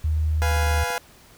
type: tone with pitch glide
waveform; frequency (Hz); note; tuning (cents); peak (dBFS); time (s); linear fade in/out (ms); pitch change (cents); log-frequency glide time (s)
sine; 77.78 to 76.58; D#2 to D#2; 0 to -27; -19; 0.04-0.84; 5; -27; 0.45-0.67
type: chord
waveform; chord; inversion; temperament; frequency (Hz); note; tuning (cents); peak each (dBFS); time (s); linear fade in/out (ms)
20% pulse; F diminished; second; equal; 493.9 / 698.5 / 830.6; Cb5 / F5 / Ab5; 0 / 0 / 0; -24; 0.42-0.98; 0
type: clicks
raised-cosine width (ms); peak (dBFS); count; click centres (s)
2; -29; 8; 0.514 / 0.567 / 0.631 / 0.67 / 0.713 / 0.743 / 0.778 / 0.904
effects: pink hiss -51 dBFS RMS until 1.37 s